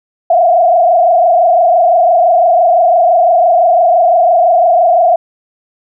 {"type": "tone with frequency modulation", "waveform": "sine", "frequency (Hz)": 692, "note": "F5", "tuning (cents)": -16, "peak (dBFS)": -5, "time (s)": [0.3, 5.16], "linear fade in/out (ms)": 5, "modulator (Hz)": 25.9, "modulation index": 1.6, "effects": []}